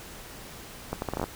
accelerating click train, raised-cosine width 1 ms, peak -15 dBFS, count 9, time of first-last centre 0.93-1.24 s, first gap 91 ms, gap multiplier 0.73, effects pink hiss -44 dBFS RMS until 1.35 s

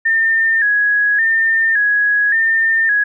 sine tone with vibrato, 1736 Hz, A6, 24 cents flat, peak -11 dBFS, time 0.05-3.04 s, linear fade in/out 10 ms, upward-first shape square, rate 0.88 Hz, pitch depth 69 cents each way, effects none

